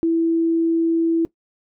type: tone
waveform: sine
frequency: 330.3 Hz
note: E4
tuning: 4 cents sharp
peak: -15 dBFS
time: 0.03-1.25 s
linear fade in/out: 0 ms
effects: noise-tail reverb RT60 0.1 s tail -19 dB re dry